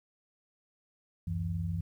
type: tone cluster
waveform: sine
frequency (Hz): 72.1 / 93 / 166.4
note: D2 / F#2 / E3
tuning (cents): -31 / +9 / +17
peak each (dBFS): -40 / -33 / -35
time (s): 1.27-1.81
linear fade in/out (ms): 5
effects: 11-bit